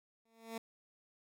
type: tone with exponential growth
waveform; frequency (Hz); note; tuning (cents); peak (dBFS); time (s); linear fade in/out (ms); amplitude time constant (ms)
15% pulse; 226.5; A#3; -50; -32; 0.25-0.58; 5; 71
effects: none